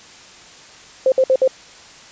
sine tone bursts, 523 Hz, C5, 1 cent flat, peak -10 dBFS, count 4, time 1.06-1.477 s, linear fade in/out 2 ms, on 60 ms, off 59 ms, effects white hiss -42 dBFS RMS until 2.11 s + resampled to 16000 Hz

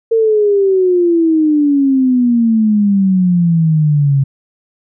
sine exponential sweep, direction down, 457.9 to 135.4 Hz, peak -8 dBFS, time 0.11-4.24 s, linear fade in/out 10 ms, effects none

